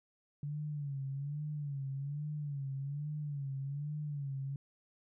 sine tone with vibrato, 143 Hz, D3, 46 cents flat, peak -36 dBFS, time 0.43-4.56 s, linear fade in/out 2 ms, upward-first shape sine, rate 1.2 Hz, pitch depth 92 cents each way, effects none

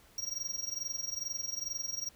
square tone with amplitude modulation, 5640 Hz, F8, 16 cents sharp, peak -32 dBFS, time 0.18-2.09 s, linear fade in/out 2 ms, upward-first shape sine, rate 22.3 Hz, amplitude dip 85%, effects pink hiss -61 dBFS RMS until 2.15 s

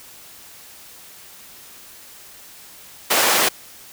pink high-pass noise, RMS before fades -17 dBFS, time 3.1-3.49 s, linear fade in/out 10 ms, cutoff 490 Hz, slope 12 dB/octave, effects white hiss -43 dBFS RMS until 3.92 s

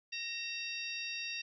harmonic tone with a mistuned harmonic, 932.3 Hz, A#5, in tune, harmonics 2 / 3 / 4 / 5 / 6, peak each -48 / -40 / -45 / -46 / -46 dBFS, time 0.12-1.42 s, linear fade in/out 10 ms, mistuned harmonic 3, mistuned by -50 cents, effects none

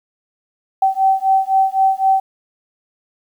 sine beating tone pair, 768 / 771.9 Hz, G5 / G5, -36 / -27 cents, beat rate 3.9 Hz, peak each -15 dBFS, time 0.82-2.2 s, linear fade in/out 5 ms, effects 8-bit

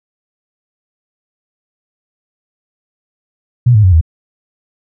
sine tone with pitch steps, 122.1 / 106.29 / 92.53 / 80.56 Hz, B2 / G#2 / F#2 / E2, -19 / +41 / +1 / -39 cents, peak -4 dBFS, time 3.66-4.012 s, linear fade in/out 10 ms, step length 88 ms, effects none

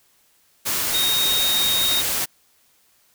sine tone in noise, 3729 Hz, A#7, in tune, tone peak -19 dBFS, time 0.93-2.02 s, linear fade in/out 20 ms, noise white, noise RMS -23 dBFS, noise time 0.65-2.26 s, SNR +1 dB, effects white hiss -60 dBFS RMS until 3.14 s

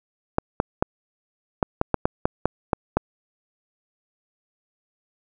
clicks, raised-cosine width 1 ms, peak -4 dBFS, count 11, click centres 0.384 / 0.601 / 0.825 / 1.628 / 1.814 / 1.943 / 2.055 / 2.255 / 2.456 / 2.732 / 2.97 s, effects none

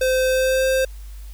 square tone with pitch glide, 517 to 525.1 Hz, C5 to C5, -21 to +6 cents, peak -17 dBFS, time 0.01-0.85 s, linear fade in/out 5 ms, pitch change +27 cents, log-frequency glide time 0.29-0.65 s, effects added 50 Hz sine -33 dBFS peak until 1.33 s + white hiss -51 dBFS RMS until 1.33 s

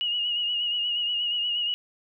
sine tone with vibrato, 2886 Hz, F#7, 44 cents flat, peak -24 dBFS, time 0.01-1.74 s, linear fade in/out 0 ms, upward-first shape sine, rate 8.4 Hz, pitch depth 38 cents each way, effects none

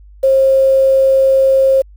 sine tone with quantisation, 535 Hz, C5, 38 cents sharp, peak -7 dBFS, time 0.23-1.82 s, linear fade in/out 10 ms, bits 6, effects added 50 Hz sine -37 dBFS peak until 1.96 s

